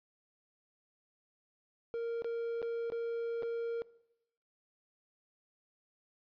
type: tone with dropouts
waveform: triangle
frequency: 464.7 Hz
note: A#4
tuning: 5 cents flat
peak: -32 dBFS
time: 1.94-3.82 s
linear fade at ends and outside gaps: 0 ms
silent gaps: 2.221-2.245 / 2.618-2.627 / 2.901-2.921 / 3.424-3.431 s
effects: noise-tail reverb RT60 0.8 s tail -20 dB re dry + resampled to 11025 Hz